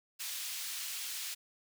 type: high-pass noise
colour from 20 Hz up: pink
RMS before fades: -40 dBFS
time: 0.19-1.35 s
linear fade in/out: 20 ms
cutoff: 2900 Hz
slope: 12 dB/octave
effects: none